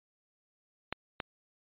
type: clicks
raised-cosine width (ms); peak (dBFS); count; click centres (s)
0.3; -16 / -17; 2; 0.926 / 1.202
effects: resampled to 8000 Hz